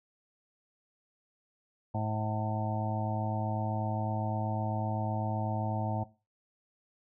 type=harmonic tone with a mistuned harmonic; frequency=107.9 Hz; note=A2; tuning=33 cents flat; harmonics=1 / 2 / 3 / 5 / 6 / 7 / 8; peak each=-32 / -37 / -43 / -43 / -40 / -39 / -39 dBFS; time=1.94-6.04 s; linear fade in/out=10 ms; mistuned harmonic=8; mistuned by=+61 cents; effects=noise-tail reverb RT60 0.3 s tail -18 dB re dry